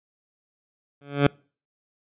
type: tone with exponential growth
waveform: 15% pulse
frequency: 142.2 Hz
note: C#3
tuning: 45 cents sharp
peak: -6 dBFS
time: 1.01-1.27 s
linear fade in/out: 5 ms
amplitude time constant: 55 ms
effects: noise-tail reverb RT60 0.4 s tail -26 dB re dry + resampled to 8000 Hz